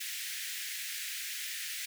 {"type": "high-pass noise", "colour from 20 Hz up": "pink", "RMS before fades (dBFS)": -39, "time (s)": [0, 1.86], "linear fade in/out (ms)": 10, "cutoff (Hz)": 1700, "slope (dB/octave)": 48, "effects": []}